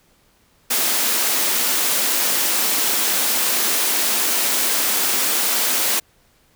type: high-pass noise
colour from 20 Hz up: white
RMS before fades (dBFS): -19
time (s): 0.7-6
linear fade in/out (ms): 10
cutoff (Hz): 200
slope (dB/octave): 48
effects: pink hiss -58 dBFS RMS until 6.55 s